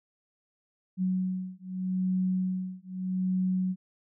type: beating tone pair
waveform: sine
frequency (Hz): 185 / 185.81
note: F#3 / F#3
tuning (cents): 0 / +8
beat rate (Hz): 0.81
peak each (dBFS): -30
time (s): 0.97-3.76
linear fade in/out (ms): 50
effects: none